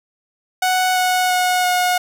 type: tone with pitch steps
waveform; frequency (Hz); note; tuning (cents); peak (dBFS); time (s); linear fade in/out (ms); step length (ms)
sawtooth; 740 / 734.5 / 729 / 723.5; F#5 / F#5 / F#5 / F#5; 0 / -13 / -26 / -39; -11; 0.62-1.98; 5; 340
effects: none